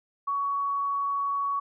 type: tone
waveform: sine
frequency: 1122 Hz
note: C#6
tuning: 21 cents sharp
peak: -25 dBFS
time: 0.27-1.6 s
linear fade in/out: 10 ms
effects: none